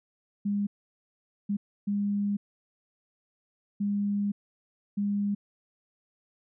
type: tone bursts at uneven times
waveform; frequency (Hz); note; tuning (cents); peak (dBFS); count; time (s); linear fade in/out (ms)
sine; 203.1; G#3; -38; -25; 5; 0.45-0.67 / 1.49-1.57 / 1.87-2.37 / 3.8-4.32 / 4.97-5.35; 10
effects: none